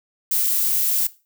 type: noise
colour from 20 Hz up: violet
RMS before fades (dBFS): -20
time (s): 0.31-1.07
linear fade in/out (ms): 5
effects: noise-tail reverb RT60 0.3 s tail -17 dB re dry